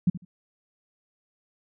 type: tone with echo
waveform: sine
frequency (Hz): 178.4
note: F3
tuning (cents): +37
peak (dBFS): -16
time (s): 0.07-0.1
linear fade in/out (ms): 5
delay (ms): 75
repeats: 2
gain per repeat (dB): -15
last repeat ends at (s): 0.25
effects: none